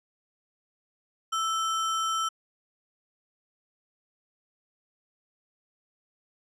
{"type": "tone with sample-and-hold", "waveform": "sine", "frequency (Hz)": 1322, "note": "E6", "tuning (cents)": 5, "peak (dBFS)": -25, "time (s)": [1.32, 2.29], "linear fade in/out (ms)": 10, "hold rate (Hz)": 4410, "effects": ["resampled to 22050 Hz"]}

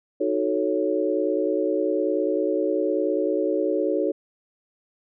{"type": "chord", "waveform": "sine", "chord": "D# half-diminished seventh", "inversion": "none", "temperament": "equal", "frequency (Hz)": [311.1, 370, 440, 554.4], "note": ["D#4", "F#4", "A4", "C#5"], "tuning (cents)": [0, 0, 0, 0], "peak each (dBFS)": -26, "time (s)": [0.2, 4.12], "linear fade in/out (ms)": 10, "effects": []}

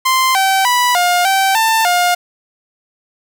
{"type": "tone with pitch steps", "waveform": "sawtooth", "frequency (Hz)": [1043, 771, 984, 710, 774, 892, 710], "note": ["C6", "G5", "B5", "F5", "G5", "A5", "F5"], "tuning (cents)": [-6, -29, -7, 28, -22, 23, 28], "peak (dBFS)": -7, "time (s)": [0.05, 2.15], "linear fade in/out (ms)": 10, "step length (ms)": 300, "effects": []}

